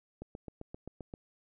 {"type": "click train", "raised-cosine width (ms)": 2, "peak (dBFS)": -29, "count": 8, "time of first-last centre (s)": [0.22, 1.139], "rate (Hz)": 7.62, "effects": []}